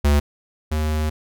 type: tone pair in turn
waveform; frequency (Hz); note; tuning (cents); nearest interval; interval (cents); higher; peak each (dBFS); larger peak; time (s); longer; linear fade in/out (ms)
square; 72.7 / 77.02; D2 / D#2; -17 / -17; minor second; 100; second; -14 / -20; first; 0.04-0.2 / 0.71-1.1; second; 10
effects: none